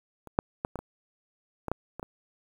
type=clicks; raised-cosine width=1 ms; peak=-30 / -8 / -14 / -19 / -23 / -18 / -13 / -23 / -22 dBFS; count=9; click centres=0.273 / 0.389 / 0.649 / 0.757 / 0.79 / 1.683 / 1.716 / 1.996 / 2.029 s; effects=8-bit